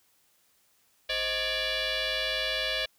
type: tone with frequency modulation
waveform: sine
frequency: 524 Hz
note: C5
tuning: 2 cents sharp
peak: -25 dBFS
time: 1.09-2.86 s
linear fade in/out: 10 ms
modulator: 576 Hz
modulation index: 6.7
effects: tanh soft clip ceiling -25 dBFS + white hiss -67 dBFS RMS until 2.98 s